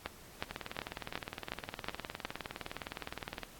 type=two click trains; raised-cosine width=0.3 ms; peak=-18 / -23 dBFS; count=7 / 58; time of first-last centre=0.06-2.25 / 0.51-3.433 s; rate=2.74 / 19.5 Hz; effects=pink hiss -55 dBFS RMS until 3.59 s + AAC 64 kbps